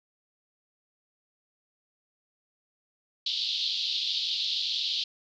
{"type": "band-pass noise", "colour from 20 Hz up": "white", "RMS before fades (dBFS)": -30, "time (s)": [3.26, 5.04], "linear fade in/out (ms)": 5, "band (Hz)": [3200, 4400], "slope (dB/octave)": 48, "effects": []}